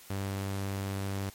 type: tone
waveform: sawtooth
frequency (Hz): 98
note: G2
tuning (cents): 0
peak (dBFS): -28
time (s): 0.1-1.3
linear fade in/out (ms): 5
effects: white hiss -53 dBFS RMS until 1.34 s + MP3 64 kbps